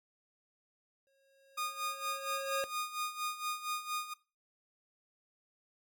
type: tone with exponential growth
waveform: square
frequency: 544 Hz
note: C#5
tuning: 33 cents flat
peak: -32 dBFS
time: 1.07-2.64 s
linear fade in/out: 0 ms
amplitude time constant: 340 ms
type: tone with tremolo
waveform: sawtooth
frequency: 1228 Hz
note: D#6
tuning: 23 cents flat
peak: -29 dBFS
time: 1.57-4.14 s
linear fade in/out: 10 ms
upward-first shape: sine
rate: 4.3 Hz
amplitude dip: 75%
effects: noise-tail reverb RT60 0.3 s tail -19 dB re dry + MP3 96 kbps